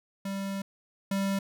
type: tone pair in turn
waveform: square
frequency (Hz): 196 / 196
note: G3 / G3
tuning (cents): 0 / 0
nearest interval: unison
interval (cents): 0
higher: neither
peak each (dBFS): -32 / -27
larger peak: second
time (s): 0.25-0.62 / 1.11-1.39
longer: first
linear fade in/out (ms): 5
effects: none